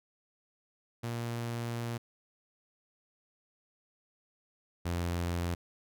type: tone pair in turn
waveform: sawtooth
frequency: 117.7 / 86.6 Hz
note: A#2 / F2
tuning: +17 / -14 cents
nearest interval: perfect fourth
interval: 531 cents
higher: first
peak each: -30 / -27 dBFS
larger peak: second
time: 1.03-1.98 / 4.85-5.55 s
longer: first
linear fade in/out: 10 ms
effects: none